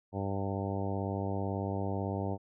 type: harmonic tone with a mistuned harmonic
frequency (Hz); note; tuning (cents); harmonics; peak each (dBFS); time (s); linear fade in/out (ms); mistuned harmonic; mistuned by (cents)
98; G2; 0; 1 / 2 / 3 / 4 / 5 / 6 / 7 / 8 / 9; -35 / -38 / -40 / -41 / -42 / -43 / -43 / -44 / -45; 0.12-2.38; 50; 9; +30
effects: none